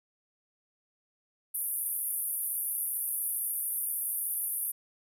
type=band-pass noise; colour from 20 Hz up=white; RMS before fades=-33 dBFS; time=1.54-4.72 s; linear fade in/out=10 ms; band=9500 to 14000 Hz; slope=96 dB/octave; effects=none